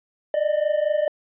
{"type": "tone pair together", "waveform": "triangle", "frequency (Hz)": [591, 615.5], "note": ["D5", "D#5"], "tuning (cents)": [11, -19], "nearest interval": "minor second", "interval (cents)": 70, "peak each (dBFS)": -20, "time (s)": [0.34, 1.08], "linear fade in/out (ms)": 2, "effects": ["resampled to 8000 Hz"]}